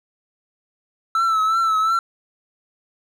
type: tone with vibrato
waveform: triangle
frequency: 1318.5 Hz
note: E6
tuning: in tune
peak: -14 dBFS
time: 1.15-1.99 s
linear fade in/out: 2 ms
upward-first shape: triangle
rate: 2.8 Hz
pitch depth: 57 cents each way
effects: none